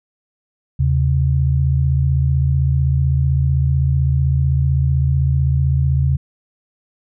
sine tone pair together, 79 / 134.76 Hz, D#2 / C#3, +27 / -49 cents, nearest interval major sixth, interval 924 cents, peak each -16 / -15 dBFS, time 0.79-6.17 s, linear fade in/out 10 ms, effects none

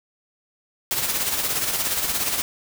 white noise with tremolo, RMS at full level -22 dBFS, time 0.91-2.42 s, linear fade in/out 0 ms, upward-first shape sine, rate 17 Hz, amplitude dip 50%, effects none

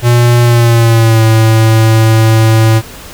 square tone with pitch glide, 120.1 to 111.41 Hz, B2 to A2, -48 to +22 cents, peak -5 dBFS, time 0.02-2.82 s, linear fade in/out 50 ms, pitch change -130 cents, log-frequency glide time 0.42-1.23 s, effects pink hiss -30 dBFS RMS until 3.13 s

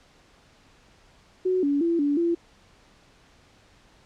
sine tone with pitch steps, 369.8 / 284.7 / 337.2 / 287.8 / 340 Hz, F#4 / C#4 / E4 / D4 / F4, -1 / +46 / +39 / -35 / -46 cents, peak -20 dBFS, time 1.45-2.35 s, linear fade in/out 10 ms, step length 180 ms, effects pink hiss -57 dBFS RMS until 4.05 s + low-pass 6000 Hz 12 dB/octave

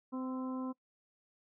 harmonic tone with a mistuned harmonic, 258.2 Hz, C4, 23 cents flat, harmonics 1 / 2 / 3 / 4 / 5, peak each -36 / -47 / -53 / -47 / -55 dBFS, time 0.12-0.73 s, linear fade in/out 20 ms, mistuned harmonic 5, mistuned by +37 cents, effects noise-tail reverb RT60 0.1 s tail -21 dB re dry

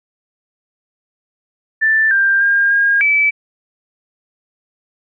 sine tone with pitch steps, 1767 / 1587 / 1610 / 1623 / 2305 Hz, A6 / G6 / G6 / G#6 / D7, +7 / +21 / +46 / -40 / -33 cents, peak -10 dBFS, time 1.81-3.31 s, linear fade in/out 20 ms, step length 300 ms, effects none

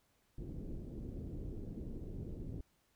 pink low-pass noise, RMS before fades -44 dBFS, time 0.38-2.61 s, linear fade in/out 5 ms, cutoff 390 Hz, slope 24 dB/octave, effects pink hiss -75 dBFS RMS until 2.95 s

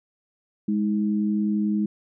sine tone pair together, 207.7 / 318.9 Hz, G#3 / D#4, 0 / +43 cents, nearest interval perfect fifth, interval 743 cents, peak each -21 / -28 dBFS, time 0.68-1.86 s, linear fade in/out 5 ms, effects none

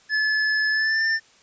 square tone with pitch glide, 1724 to 1792 Hz, A6 to A6, -36 to +31 cents, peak -20 dBFS, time 0.09-1.2 s, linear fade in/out 50 ms, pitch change +67 cents, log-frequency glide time 0.71-1.05 s, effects white hiss -55 dBFS RMS until 1.42 s + resampled to 16000 Hz

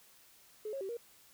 triangle tone with pitch steps, 427.2 / 545 / 385.9 / 471 Hz, G#4 / C#5 / G4 / A#4, +49 / -29 / -27 / +18 cents, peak -33 dBFS, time 0.65-0.97 s, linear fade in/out 5 ms, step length 80 ms, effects tanh soft clip ceiling -35 dBFS + white hiss -62 dBFS RMS until 1.33 s

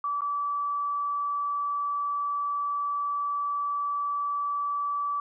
sine tone with dropouts, 1154 Hz, D6, 31 cents flat, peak -26 dBFS, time 0.04-5.2 s, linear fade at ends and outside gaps 2 ms, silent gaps 0.208-0.218 s, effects none

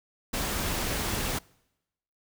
pink noise, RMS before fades -30 dBFS, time 0.33-1.39 s, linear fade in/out 10 ms, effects noise-tail reverb RT60 0.9 s tail -25 dB re dry

